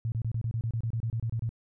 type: tone bursts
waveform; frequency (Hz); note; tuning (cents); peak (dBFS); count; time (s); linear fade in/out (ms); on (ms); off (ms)
sine; 114.2; A#2; -35; -27; 15; 0.05-1.492; 0; 70; 28
effects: none